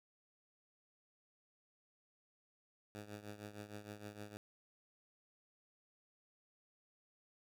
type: tone with tremolo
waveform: 10% pulse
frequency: 104.3 Hz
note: G#2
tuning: 8 cents sharp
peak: -37 dBFS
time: 2.95-4.37 s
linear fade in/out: 0 ms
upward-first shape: triangle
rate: 6.5 Hz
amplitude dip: 80%
effects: none